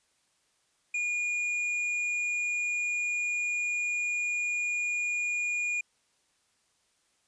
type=tone with hard clipping; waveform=sine; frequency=2435 Hz; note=D#7; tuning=38 cents flat; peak=-29 dBFS; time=0.94-5.81 s; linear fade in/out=5 ms; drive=5 dB; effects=white hiss -71 dBFS RMS until 7.27 s + resampled to 22050 Hz